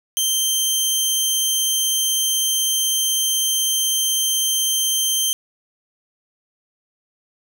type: tone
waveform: 15% pulse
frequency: 3136 Hz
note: G7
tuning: in tune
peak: -10 dBFS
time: 0.17-5.33 s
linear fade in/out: 0 ms
effects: none